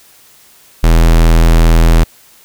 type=tone; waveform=square; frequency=41.2 Hz; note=E1; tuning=in tune; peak=-5 dBFS; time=0.83-2.04 s; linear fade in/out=10 ms; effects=white hiss -44 dBFS RMS until 2.44 s